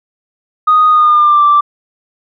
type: tone with pitch glide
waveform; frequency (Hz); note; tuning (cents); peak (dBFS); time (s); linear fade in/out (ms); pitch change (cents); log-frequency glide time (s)
sine; 1242 to 1172.3; D#6 to D6; -3 to -3; -4; 0.67-1.61; 10; -100; 0.89-1.44
effects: tanh soft clip ceiling -1 dBFS